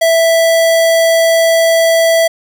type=tone; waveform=square; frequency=659.3 Hz; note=E5; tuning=in tune; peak=-8 dBFS; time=0.01-2.28 s; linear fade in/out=10 ms; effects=none